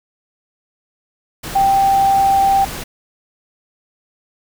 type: tone in noise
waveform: sine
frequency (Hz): 784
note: G5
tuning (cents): 0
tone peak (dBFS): -10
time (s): 1.55-2.65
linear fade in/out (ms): 10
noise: pink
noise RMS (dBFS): -28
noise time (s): 1.43-2.84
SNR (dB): +15
effects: none